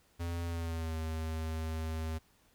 square tone with pitch glide, 85.2 to 79.95 Hz, F2 to D#2, -42 to +48 cents, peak -35 dBFS, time 0.19-2.19 s, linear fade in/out 20 ms, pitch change -110 cents, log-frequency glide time 0.45-0.97 s, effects pink hiss -68 dBFS RMS until 2.54 s

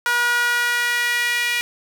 sawtooth tone with high-pass filter sweep, 481 Hz, B4, 46 cents flat, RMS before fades -20 dBFS, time 0.06-1.61 s, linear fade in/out 0 ms, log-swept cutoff 1300 to 2200 Hz, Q 3.4, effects none

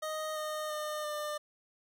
25% pulse tone with pitch steps, 622.3 / 614.4 / 606.7 / 599 Hz, D#5 / D#5 / D#5 / D5, 0 / -22 / -44 / +34 cents, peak -31 dBFS, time 0.02-1.38 s, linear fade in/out 10 ms, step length 340 ms, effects none

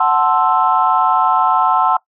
sine chord, F# half-diminished seventh, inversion none, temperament equal, 740 / 880 / 1046.5 / 1318.5 Hz, F#5 / A5 / C6 / E6, 0 / 0 / 0 / 0 cents, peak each -16 dBFS, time 0-1.97 s, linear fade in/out 5 ms, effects noise-tail reverb RT60 0.1 s tail -20 dB re dry + tanh soft clip ceiling 0 dBFS

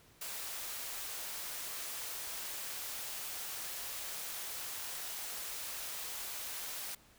white high-pass noise, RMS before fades -42 dBFS, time 0.21-6.95 s, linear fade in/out 5 ms, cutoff 470 Hz, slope 12 dB/octave, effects pink hiss -63 dBFS RMS until 7.18 s

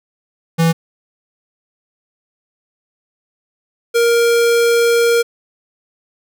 square tone pair in turn, 165 / 468.4 Hz, E3 / A#4, +2 / +8 cents, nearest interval octave + tritone, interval 1806 cents, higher second, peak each -11 dBFS, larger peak neither, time 0.58-0.73 / 3.94-5.23 s, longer second, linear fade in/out 20 ms, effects none

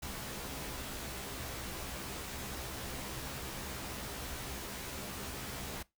pink noise with comb filter, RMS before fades -42 dBFS, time 0.02-5.83 s, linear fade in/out 10 ms, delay 15 ms, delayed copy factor +0.65, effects noise-tail reverb RT60 0.2 s tail -21 dB re dry

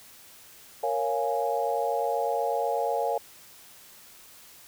sine chord, Bb minor seventh, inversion none, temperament equal, 466.2 / 554.4 / 698.5 / 830.6 Hz, Bb4 / Db5 / F5 / Ab5, 0 / 0 / 0 / 0 cents, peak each -30 dBFS, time 0.83-3.18 s, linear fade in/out 5 ms, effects white hiss -51 dBFS RMS until 4.67 s

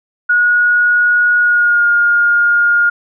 sine tone with pitch glide, 1450 to 1419.3 Hz, F#6 to F6, -35 to +28 cents, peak -8 dBFS, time 0.29-2.9 s, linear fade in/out 10 ms, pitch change -37 cents, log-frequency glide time 1.39-1.86 s, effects none

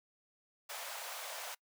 pink high-pass noise, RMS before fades -44 dBFS, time 0.69-1.55 s, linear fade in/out 10 ms, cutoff 550 Hz, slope 48 dB/octave, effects noise-tail reverb RT60 0.1 s tail -25 dB re dry

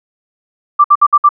sine tone bursts, 1174.7 Hz, D6, in tune, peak -3 dBFS, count 5, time 0.79-1.291 s, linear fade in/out 10 ms, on 53 ms, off 59 ms, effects none

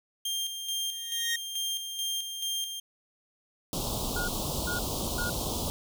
sawtooth tone with tremolo, 3192 Hz, G7, 31 cents sharp, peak -26 dBFS, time 0.25-2.8 s, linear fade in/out 5 ms, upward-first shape square, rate 2.3 Hz, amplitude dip 50%
sawtooth tone with exponential growth, 1864.7 Hz, A#6, in tune, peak -23 dBFS, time 0.92-1.36 s, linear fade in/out 5 ms, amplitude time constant 94 ms
pink band-stop noise, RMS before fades -32 dBFS, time 3.73-5.7 s, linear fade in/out 0 ms, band 1100 to 3100 Hz, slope 48 dB/octave
triangle tone bursts, 1433 Hz, F6, 44 cents sharp, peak -30 dBFS, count 3, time 4.16-5.3 s, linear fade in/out 5 ms, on 120 ms, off 390 ms
effects none

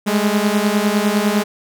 sawtooth beating tone pair, 203.9 / 213.8 Hz, G#3 / A3, -32 / -49 cents, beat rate 9.9 Hz, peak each -13 / -14 dBFS, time 0.06-1.44 s, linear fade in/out 20 ms, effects none

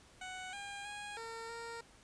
15% pulse tone with pitch steps, 743 / 805 / 824 / 456 / 463.5 Hz, F#5 / G5 / G#5 / A#4 / A#4, +7 / +46 / -14 / -38 / -10 cents, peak -37 dBFS, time 0.21-1.81 s, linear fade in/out 5 ms, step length 320 ms, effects pink hiss -62 dBFS RMS until 2.03 s + resampled to 22050 Hz

